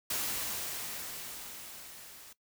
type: noise with level ramp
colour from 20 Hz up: white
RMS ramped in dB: -33 to -52 dBFS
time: 0.1-2.33 s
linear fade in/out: 5 ms
effects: noise-tail reverb RT60 0.1 s tail -18 dB re dry